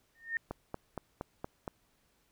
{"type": "tone with exponential growth", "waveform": "sine", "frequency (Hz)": 1830, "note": "A#6", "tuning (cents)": -32, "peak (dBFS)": -27, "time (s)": [0.15, 0.37], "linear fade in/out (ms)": 1, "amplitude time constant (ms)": 46}
{"type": "click train", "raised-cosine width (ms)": 1, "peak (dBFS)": -23, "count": 6, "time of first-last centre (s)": [0.51, 1.678], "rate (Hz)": 4.28}
{"effects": ["pink hiss -72 dBFS RMS until 2.31 s"]}